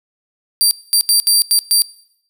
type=tone bursts at uneven times; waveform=20% pulse; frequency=4699 Hz; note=D8; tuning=in tune; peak=-4 dBFS; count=6; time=0.61-0.71 / 0.93-1.01 / 1.09-1.2 / 1.27-1.42 / 1.51-1.59 / 1.71-1.82 s; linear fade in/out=0 ms; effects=noise-tail reverb RT60 0.7 s tail -20 dB re dry